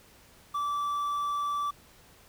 triangle tone with quantisation, 1161 Hz, D6, 20 cents flat, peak -26 dBFS, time 0.54-1.71 s, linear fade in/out 10 ms, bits 9, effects pink hiss -57 dBFS RMS until 2.28 s

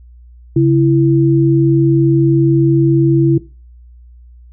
sine tone pair together, 137.91 / 332.4 Hz, C#3 / E4, -9 / +15 cents, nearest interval octave + minor third, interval 1524 cents, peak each -10 dBFS, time 0.56-3.38 s, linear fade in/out 5 ms, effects noise-tail reverb RT60 0.3 s tail -18 dB re dry + added 60 Hz sine -37 dBFS peak until 4.52 s

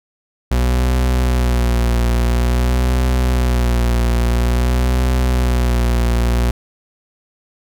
40% pulse tone with vibrato, 60.9 Hz, B1, 24 cents flat, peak -12 dBFS, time 0.51-6.51 s, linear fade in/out 5 ms, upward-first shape sine, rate 0.49 Hz, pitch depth 51 cents each way, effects none

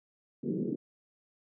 pink band-pass noise, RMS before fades -33 dBFS, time 0.43-0.76 s, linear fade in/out 10 ms, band 160 to 420 Hz, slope 48 dB/octave, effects none

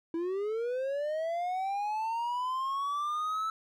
triangle linear sweep, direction up, 324.8 to 1318.5 Hz, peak -28 dBFS, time 0.14-3.5 s, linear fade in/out 2 ms, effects none

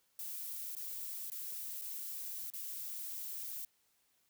violet noise with dropouts, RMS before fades -43 dBFS, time 0.19-3.65 s, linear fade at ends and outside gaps 2 ms, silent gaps 0.752-0.766 / 1.301-1.318 / 1.814-1.819 / 2.502-2.536 s, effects white hiss -75 dBFS RMS until 4.29 s

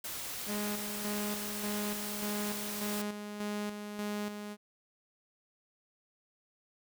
white noise, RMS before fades -40 dBFS, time 0.04-3.02 s, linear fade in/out 5 ms
sawtooth tone with tremolo, 207.7 Hz, G#3, in tune, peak -30 dBFS, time 0.46-4.57 s, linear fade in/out 50 ms, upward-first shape square, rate 1.7 Hz, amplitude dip 50%
effects none

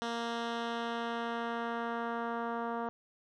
10% pulse tone with low-pass filter sweep, 233.1 Hz, A#3, in tune, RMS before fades -36 dBFS, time 0.02-2.89 s, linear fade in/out 0 ms, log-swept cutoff 4900 to 1100 Hz, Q 1.1, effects none

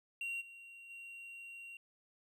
triangle tone with level steps, 2753 Hz, F7, 25 cents flat, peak -36 / -50 / -46 dBFS, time 0.21-1.77 s, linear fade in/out 2 ms, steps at 0.4 / 0.89 s, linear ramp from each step 20 ms, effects none

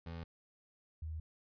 25% pulse / sine tone pair in turn, 83.5 / 79.09 Hz, E2 / D#2, +23 / +29 cents, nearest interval minor second, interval 94 cents, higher first, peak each -39 / -39 dBFS, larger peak neither, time 0.06-0.24 / 1.02-1.2 s, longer neither, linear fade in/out 5 ms, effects resampled to 11025 Hz

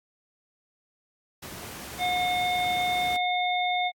pink noise, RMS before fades -39 dBFS, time 1.42-3.17 s, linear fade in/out 10 ms
harmonic tone, 722 Hz, F#5, 43 cents flat, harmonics 1 / 3 / 5, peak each -25 / -30 / -32 dBFS, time 1.98-3.92 s, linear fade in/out 50 ms
effects high-pass 80 Hz 12 dB/octave + AAC 64 kbps

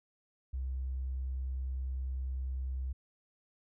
triangle tone with tanh clipping, 65 Hz, C2, 11 cents flat, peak -33 dBFS, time 0.53-2.93 s, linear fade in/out 10 ms, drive 3 dB, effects none

